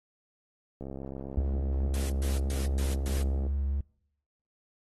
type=click train; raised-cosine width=2 ms; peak=-26 dBFS; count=180; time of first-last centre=0.81-3.466 s; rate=67.4 Hz
type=tone with vibrato; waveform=triangle; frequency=69.5 Hz; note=C#2; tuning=5 cents sharp; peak=-25 dBFS; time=1.37-3.81 s; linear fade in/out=5 ms; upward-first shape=sine; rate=4.7 Hz; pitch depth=15 cents each way
type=noise bursts; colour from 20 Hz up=white; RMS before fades=-41 dBFS; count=5; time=1.94-3.22 s; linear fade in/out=0 ms; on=160 ms; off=120 ms
effects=noise-tail reverb RT60 0.8 s tail -24 dB re dry + AAC 32 kbps